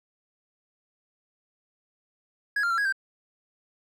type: tone with pitch steps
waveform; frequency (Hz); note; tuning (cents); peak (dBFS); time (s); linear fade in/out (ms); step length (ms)
triangle; 1664 / 1394 / 1355 / 1655 / 1567; G#6 / F6 / E6 / G#6 / G6; +3 / -4 / +47 / -6 / -1; -21; 2.56-2.925; 5; 73
effects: none